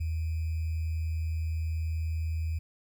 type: tone with sample-and-hold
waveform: sine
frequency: 80.4 Hz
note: E2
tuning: 43 cents flat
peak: -28 dBFS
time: 0-2.59 s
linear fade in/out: 10 ms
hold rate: 2450 Hz
effects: none